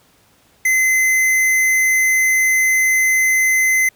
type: tone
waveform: square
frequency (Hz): 2051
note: C7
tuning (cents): -35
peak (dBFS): -13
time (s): 0.65-3.89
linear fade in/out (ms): 5
effects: pink hiss -54 dBFS RMS until 3.95 s + high-pass 60 Hz 12 dB/octave